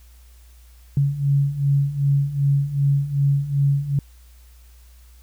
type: beating tone pair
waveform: sine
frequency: 138.8 / 141.4 Hz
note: C#3 / C#3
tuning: +3 / +35 cents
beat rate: 2.6 Hz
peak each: -22 / -18 dBFS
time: 0.97-3.99 s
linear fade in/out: 2 ms
effects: added 60 Hz sine -45 dBFS peak until 5.22 s + white hiss -57 dBFS RMS until 5.22 s